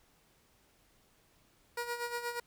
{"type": "tone with tremolo", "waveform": "15% pulse", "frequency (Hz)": 477.6, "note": "A#4", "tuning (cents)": 42, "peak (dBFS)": -27, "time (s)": [1.77, 2.4], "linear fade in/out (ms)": 5, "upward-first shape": "sine", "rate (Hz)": 8.4, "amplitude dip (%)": 65, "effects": ["pink hiss -68 dBFS RMS until 2.46 s"]}